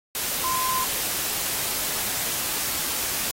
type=tone in noise; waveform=sine; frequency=1031 Hz; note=C6; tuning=26 cents flat; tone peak=-25 dBFS; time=0.44-0.84 s; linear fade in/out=0 ms; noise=white; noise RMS=-27 dBFS; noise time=0.15-3.31 s; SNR=-1 dB; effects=AAC 48 kbps